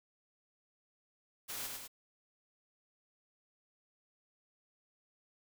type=noise with echo; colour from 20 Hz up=white; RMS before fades=-42 dBFS; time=1.48-1.68 s; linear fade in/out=20 ms; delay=100 ms; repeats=2; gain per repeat=-3 dB; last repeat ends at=1.88 s; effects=none